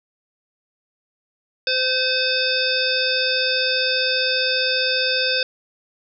harmonic tone, 515 Hz, C5, 28 cents flat, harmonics 1 / 3 / 5 / 7 / 9 / 10, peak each -25 / -25 / -25 / -25 / -25 / -25 dBFS, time 1.67-5.43 s, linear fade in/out 2 ms, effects none

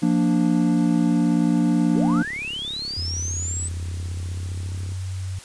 triangle chord, Bb major, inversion second, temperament equal, 174.61 / 233.1 / 293.7 Hz, F3 / Bb3 / D4, 0 / 0 / 0 cents, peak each -19 dBFS, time 0.02-2.23 s, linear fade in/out 10 ms
sine linear sweep, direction up, 263.7 to 8120 Hz, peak -27 dBFS, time 1.94-3.69 s, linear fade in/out 20 ms
click train, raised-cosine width 3 ms, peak -28 dBFS, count 104, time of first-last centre 1.96-4.92 s, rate 34.8 Hz
sine tone with pitch glide, 85.4 to 93.67 Hz, F2 to F#2, -38 to +22 cents, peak -26 dBFS, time 2.97-5.39 s, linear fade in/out 5 ms, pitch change +160 cents, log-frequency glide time 3.68-5.04 s
effects white hiss -43 dBFS RMS until 5.44 s + resampled to 22050 Hz

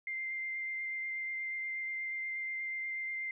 sine tone with vibrato, 2093 Hz, C7, in tune, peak -35 dBFS, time 0.07-3.31 s, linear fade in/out 2 ms, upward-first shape sine, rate 8.3 Hz, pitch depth 10 cents each way, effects none

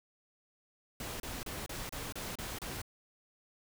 pink noise bursts, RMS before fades -41 dBFS, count 8, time 1-2.817 s, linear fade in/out 2 ms, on 200 ms, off 31 ms, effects none

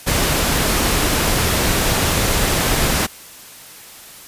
pink noise, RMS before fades -17 dBFS, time 0.06-3.07 s, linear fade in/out 20 ms, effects white hiss -39 dBFS RMS until 4.27 s + resampled to 32000 Hz

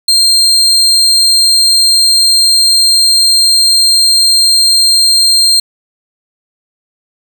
35% pulse tone, 4186 Hz, C8, in tune, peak -4 dBFS, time 0.08-5.6 s, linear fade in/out 5 ms, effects none

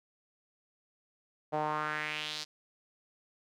sawtooth tone with band-pass filter sweep, 152.3 Hz, D#3, 37 cents flat, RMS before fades -35 dBFS, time 1.52-2.45 s, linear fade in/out 20 ms, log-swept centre 670 to 4900 Hz, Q 2.9, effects none

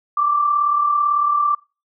sine tone pair together, 1136.7 / 1174.7 Hz, C#6 / D6, +43 / 0 cents, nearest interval minor second, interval 57 cents, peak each -24 / -15 dBFS, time 0.17-1.55 s, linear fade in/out 5 ms, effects noise-tail reverb RT60 0.3 s tail -23 dB re dry

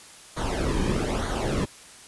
brown noise with flanger, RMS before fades -26 dBFS, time 0.36-1.66 s, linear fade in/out 20 ms, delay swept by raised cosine 0.38 to 1.48 ms, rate 1.1 Hz, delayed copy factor -0.7, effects white hiss -47 dBFS RMS until 2.07 s + resampled to 24000 Hz

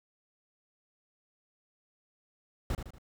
brown noise with echo, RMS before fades -31 dBFS, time 2.7-2.75 s, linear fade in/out 2 ms, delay 78 ms, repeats 3, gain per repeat -7 dB, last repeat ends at 2.984 s, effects none

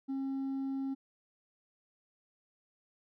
triangle tone with hard clipping, 270 Hz, C#4, 45 cents flat, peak -32 dBFS, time 0.08-0.95 s, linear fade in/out 20 ms, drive 1 dB, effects none

